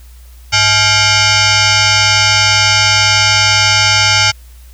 sine tone with frequency modulation, 1600 Hz, G6, 35 cents sharp, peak -7 dBFS, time 0.52-4.32 s, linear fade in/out 20 ms, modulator 749 Hz, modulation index 6.1, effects added 60 Hz sine -34 dBFS peak until 4.73 s + white hiss -47 dBFS RMS until 4.73 s

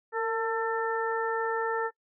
harmonic tone with a mistuned harmonic, 447 Hz, A4, 27 cents sharp, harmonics 1 / 2 / 3 / 4, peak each -29 / -32 / -34 / -35 dBFS, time 0.12-1.91 s, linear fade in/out 50 ms, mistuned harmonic 1, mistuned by +35 cents, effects noise-tail reverb RT60 0.1 s tail -22 dB re dry

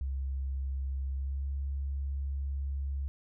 sine tone with pitch glide, 67.2 to 68.97 Hz, C2 to C#2, +47 to -8 cents, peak -31 dBFS, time 0.01-3.08 s, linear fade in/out 0 ms, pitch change +45 cents, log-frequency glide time 1.12-1.48 s, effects none

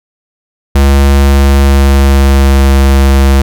square tone with pitch glide, 69.3 to 68.07 Hz, C#2 to C#2, 0 to -31 cents, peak -4 dBFS, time 0.75-3.42 s, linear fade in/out 5 ms, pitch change -31 cents, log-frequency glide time 1.36-2.68 s, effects none

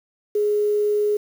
sine tone with quantisation, 417 Hz, G#4, 7 cents sharp, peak -17 dBFS, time 0.35-1.17 s, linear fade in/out 5 ms, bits 7, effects none

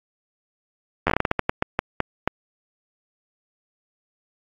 slowing click train, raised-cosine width 0.5 ms, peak -4 dBFS, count 15, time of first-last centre 1.07-2.276 s, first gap 11 ms, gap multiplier 1.28, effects AAC 64 kbps

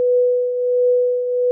sine tone with tremolo, 494.4 Hz, B4, 2 cents sharp, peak -11 dBFS, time 0-1.51 s, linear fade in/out 0 ms, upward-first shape triangle, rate 1.4 Hz, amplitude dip 60%, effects none

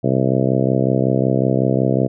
harmonic tone, 65.41 Hz, C2, in tune, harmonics 2 / 3 / 4 / 5 / 6 / 7 / 8 / 9 / 10, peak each -19 / -21 / -22 / -23 / -24 / -24 / -25 / -26 / -26 dBFS, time 0.03-2.08 s, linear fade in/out 20 ms, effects none

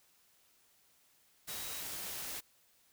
sine tone in noise, 3841 Hz, B7, 49 cents flat, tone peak -51 dBFS, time 1.48-1.82 s, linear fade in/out 20 ms, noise white, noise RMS -42 dBFS, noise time 1.47-2.41 s, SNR -12 dB, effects white hiss -69 dBFS RMS until 2.92 s

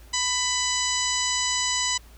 harmonic tone with a mistuned harmonic, 996 Hz, B5, 14 cents sharp, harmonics 1 / 2 / 3 / 4 / 5 / 6 / 7 / 8, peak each -31 / -31 / -31 / -31 / -31 / -31 / -31 / -31 dBFS, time 0.13-1.98 s, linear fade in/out 10 ms, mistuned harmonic 8, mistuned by -44 cents, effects added 56 Hz sine -46 dBFS peak until 2.17 s + pink hiss -54 dBFS RMS until 2.17 s

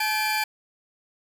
30% pulse tone cluster, 858 / 1549 / 2366 Hz, A5 / G6 / D7, -44 / -21 / +12 cents, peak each -23 / -31 / -24 dBFS, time 0-0.44 s, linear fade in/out 5 ms, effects none

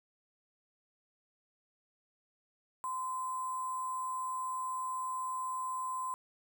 sine tone with sample-and-hold, 1032 Hz, C6, 24 cents flat, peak -34 dBFS, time 2.84-6.14 s, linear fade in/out 0 ms, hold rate 8820 Hz, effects none

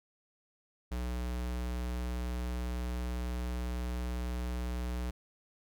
square tone, 61 Hz, B1, 21 cents flat, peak -34 dBFS, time 0.91-5.11 s, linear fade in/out 10 ms, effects none

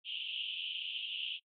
white band-pass noise, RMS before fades -40 dBFS, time 0.04-1.4 s, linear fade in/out 50 ms, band 2700 to 3300 Hz, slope 96 dB/octave, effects noise-tail reverb RT60 0.1 s tail -24 dB re dry + AAC 64 kbps

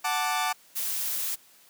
sawtooth chord, D major, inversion first, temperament equal, 740 / 880 / 1174.7 Hz, F#5 / A5 / D6, 0 / 0 / 0 cents, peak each -26 dBFS, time 0.04-0.53 s, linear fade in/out 10 ms
blue noise, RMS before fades -30 dBFS, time 0.75-1.36 s, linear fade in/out 20 ms
effects white hiss -57 dBFS RMS until 1.69 s + high-pass 150 Hz 12 dB/octave

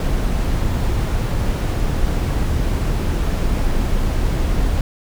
brown noise, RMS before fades -18 dBFS, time 0-4.81 s, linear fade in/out 2 ms, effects none

